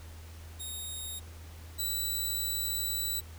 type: tone pair in turn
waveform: 10% pulse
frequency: 3729 / 3951 Hz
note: A#7 / B7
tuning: 0 / 0 cents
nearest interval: minor second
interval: 100 cents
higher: second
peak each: -30 / -23 dBFS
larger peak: second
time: 0.59-1.2 / 1.78-3.21 s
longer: second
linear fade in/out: 20 ms
effects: added 81 Hz sine -45 dBFS peak until 3.38 s + pink hiss -54 dBFS RMS until 3.38 s